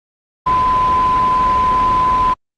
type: tone in noise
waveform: sine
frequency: 1014 Hz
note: B5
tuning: 45 cents sharp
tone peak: -11 dBFS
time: 0.46-2.34 s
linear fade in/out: 10 ms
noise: pink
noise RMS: -23 dBFS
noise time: 0.46-2.34 s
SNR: +9 dB
effects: low-pass 3000 Hz 12 dB/octave + Opus 32 kbps